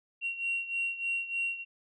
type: beating tone pair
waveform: sine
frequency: 2745 / 2748.3 Hz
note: F7 / F7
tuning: -31 / -28 cents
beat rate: 3.3 Hz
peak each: -31 / -35 dBFS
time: 0.21-1.65 s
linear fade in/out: 50 ms
effects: tanh soft clip ceiling -24 dBFS